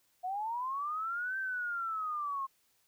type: linear two-way sweep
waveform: sine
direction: up then down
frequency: 712 to 1568 to 1064 Hz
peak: -33 dBFS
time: 0.23-2.47 s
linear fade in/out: 20 ms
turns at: 1.38 s
effects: white hiss -72 dBFS RMS until 2.87 s